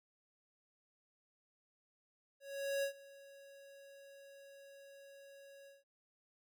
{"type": "tone with ADSR envelope", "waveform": "square", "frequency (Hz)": 554.4, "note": "C#5", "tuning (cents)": 0, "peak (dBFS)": -34, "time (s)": [2.4, 5.84], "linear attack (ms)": 430, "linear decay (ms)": 96, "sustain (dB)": -22, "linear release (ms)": 170, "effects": []}